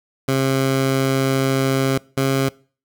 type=tone pair in turn; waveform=15% pulse; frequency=134.1 / 135.03 Hz; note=C3 / C#3; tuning=+43 / -45 cents; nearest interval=unison; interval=12 cents; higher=second; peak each=-10 dBFS; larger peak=neither; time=0.28-1.98 / 2.17-2.49 s; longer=first; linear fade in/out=5 ms; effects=noise-tail reverb RT60 0.4 s tail -23 dB re dry